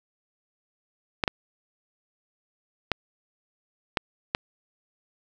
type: clicks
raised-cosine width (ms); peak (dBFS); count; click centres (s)
0.3; -6; 5; 1.238 / 1.278 / 2.917 / 3.972 / 4.349
effects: none